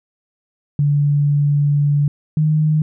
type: tone pair in turn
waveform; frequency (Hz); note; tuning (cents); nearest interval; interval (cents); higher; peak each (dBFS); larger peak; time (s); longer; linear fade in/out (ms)
sine; 144.8 / 154.04; D3 / D#3; -24 / -17; minor second; 107; second; -12; neither; 0.79-2.08 / 2.37-2.82; first; 2
effects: none